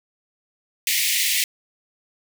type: high-pass noise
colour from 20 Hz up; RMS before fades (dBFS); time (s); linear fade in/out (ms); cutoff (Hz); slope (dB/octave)
pink; -21; 0.87-1.44; 2; 1900; 96
effects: none